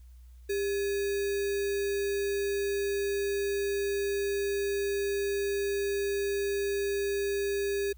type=tone with sample-and-hold; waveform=sine; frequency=400 Hz; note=G4; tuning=35 cents sharp; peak=-27 dBFS; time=0.49-7.93 s; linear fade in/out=10 ms; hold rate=2100 Hz; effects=added 61 Hz sine -48 dBFS peak until 7.97 s + white hiss -70 dBFS RMS until 7.97 s